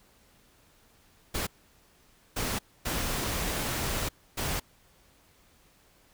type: noise bursts at uneven times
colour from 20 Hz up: pink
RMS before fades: -31 dBFS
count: 4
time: 1.34-1.47 / 2.36-2.59 / 2.85-4.09 / 4.37-4.6 s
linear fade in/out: 10 ms
effects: pink hiss -62 dBFS RMS until 6.13 s